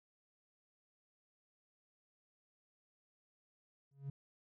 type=tone with exponential growth; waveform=triangle; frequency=138.59 Hz; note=C#3; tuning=in tune; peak=-34 dBFS; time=3.91-4.1 s; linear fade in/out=5 ms; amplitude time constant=41 ms; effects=tanh soft clip ceiling -34 dBFS